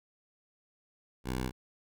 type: tone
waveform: 10% pulse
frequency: 63.5 Hz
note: B1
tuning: 49 cents sharp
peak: -24 dBFS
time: 1.24-1.52 s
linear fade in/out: 50 ms
effects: none